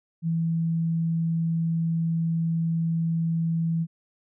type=tone; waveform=sine; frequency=164.81 Hz; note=E3; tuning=in tune; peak=-22 dBFS; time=0.22-3.87 s; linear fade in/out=50 ms; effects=none